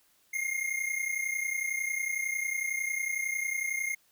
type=tone pair together; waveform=square; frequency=2113 / 2144 Hz; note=C7 / C7; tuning=+16 / +42 cents; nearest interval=unison; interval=26 cents; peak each=-34 / -33 dBFS; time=0.33-3.95 s; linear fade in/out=10 ms; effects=white hiss -67 dBFS RMS until 4.11 s